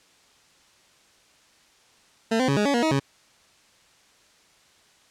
20% pulse tone with pitch steps, 225 / 257.6 / 139.4 / 208 / 282.1 / 238 / 317.2 / 137.8 Hz, A3 / C4 / C#3 / G#3 / C#4 / A#3 / D#4 / C#3, +39 / -27 / +10 / +3 / +30 / +36 / +33 / -10 cents, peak -15 dBFS, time 2.31-2.998 s, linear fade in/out 10 ms, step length 86 ms, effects white hiss -58 dBFS RMS until 5.1 s + low-pass 7000 Hz 12 dB/octave

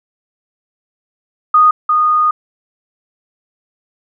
sine tone pair in turn, 1237 / 1231.8 Hz, D#6 / D#6, -10 / -18 cents, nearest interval unison, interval 8 cents, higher first, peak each -5 / -9 dBFS, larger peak first, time 1.54-1.71 / 1.89-2.31 s, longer second, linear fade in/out 5 ms, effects none

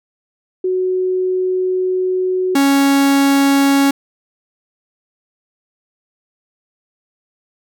sine / 45% pulse tone pair in turn, 370 / 277.2 Hz, F#4 / C#4, 0 / 0 cents, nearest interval perfect fourth, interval 500 cents, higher first, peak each -14 / -10 dBFS, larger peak second, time 0.64-2.55 / 2.55-3.91 s, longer first, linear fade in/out 5 ms, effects none

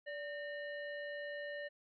harmonic tone with a mistuned harmonic, 581 Hz, D5, 19 cents flat, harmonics 1 / 3 / 5 / 7, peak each -43 / -45 / -56 / -61 dBFS, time 0.06-1.69 s, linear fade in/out 20 ms, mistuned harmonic 3, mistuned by +79 cents, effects none

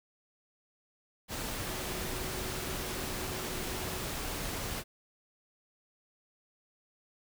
sine tone in noise, 370 Hz, F#4, in tune, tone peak -45 dBFS, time 1.61-4.07 s, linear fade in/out 50 ms, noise pink, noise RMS -37 dBFS, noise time 1.28-4.84 s, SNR -11 dB, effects none

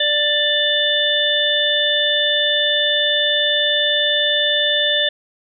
harmonic tone, 590 Hz, D5, 8 cents sharp, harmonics 1 / 3 / 5 / 6, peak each -22 / -21 / -23 / -17 dBFS, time 0-5.09 s, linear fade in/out 5 ms, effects none

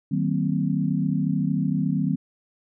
sine chord, C half-diminished seventh, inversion first, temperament equal with one note detuned, 155.56 / 189.1 / 233.1 / 261.6 Hz, Eb3 / Gb3 / Bb3 / C4, 0 / +38 / 0 / 0 cents, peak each -25 / -25 / -29 / -27 dBFS, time 0.11-2.16 s, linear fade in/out 10 ms, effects none

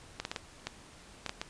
clicks, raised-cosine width 0.2 ms, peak -17 dBFS, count 8, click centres 0.2 / 0.251 / 0.315 / 0.362 / 0.67 / 1.263 / 1.294 / 1.415 s, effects pink hiss -54 dBFS RMS until 1.49 s + resampled to 22050 Hz

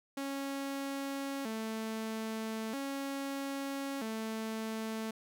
sawtooth tone with vibrato, 246.9 Hz, B3, in tune, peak -32 dBFS, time 0.17-5.11 s, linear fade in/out 5 ms, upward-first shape square, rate 0.39 Hz, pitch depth 190 cents each way, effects none

